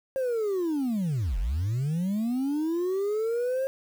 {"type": "linear two-way sweep", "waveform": "sine", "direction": "down then up", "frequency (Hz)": [540, 38.99, 540], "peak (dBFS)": -22, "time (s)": [0.16, 3.67], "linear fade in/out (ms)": 0, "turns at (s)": 1.38, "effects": ["tanh soft clip ceiling -24 dBFS", "8-bit"]}